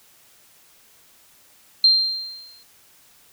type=tone with exponential decay; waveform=sine; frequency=4171 Hz; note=C8; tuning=6 cents flat; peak=-9 dBFS; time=1.84-2.63 s; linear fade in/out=2 ms; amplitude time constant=170 ms; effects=white hiss -54 dBFS RMS until 3.32 s